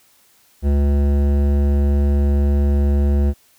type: tone with hard clipping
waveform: sine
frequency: 71.1 Hz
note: C#2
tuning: 45 cents sharp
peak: -15 dBFS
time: 0.62-3.34 s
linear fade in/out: 50 ms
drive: 14 dB
effects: white hiss -55 dBFS RMS until 3.58 s